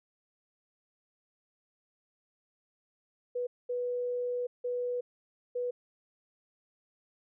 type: tone bursts at uneven times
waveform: sine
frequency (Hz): 491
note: B4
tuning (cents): -10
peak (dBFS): -30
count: 4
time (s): 3.35-3.47 / 3.69-4.47 / 4.64-5.01 / 5.55-5.71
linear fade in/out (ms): 10
effects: none